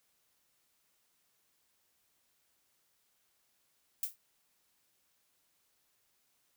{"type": "noise with exponential decay", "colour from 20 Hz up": "violet", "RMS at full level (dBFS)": -30, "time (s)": [4.03, 4.16], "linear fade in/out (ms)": 2, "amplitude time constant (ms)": 28, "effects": ["white hiss -75 dBFS RMS until 6.56 s"]}